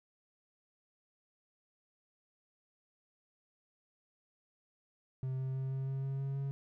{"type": "tone with pitch steps", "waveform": "triangle", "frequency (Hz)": [130.81, 131.8, 132.79, 133.79, 134.8, 135.81, 136.84, 137.87], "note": ["C3", "C3", "C3", "C3", "C#3", "C#3", "C#3", "C#3"], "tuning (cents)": [0, 13, 26, 39, -48, -35, -22, -9], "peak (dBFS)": -32, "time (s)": [5.23, 6.51], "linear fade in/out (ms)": 0, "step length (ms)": 160, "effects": []}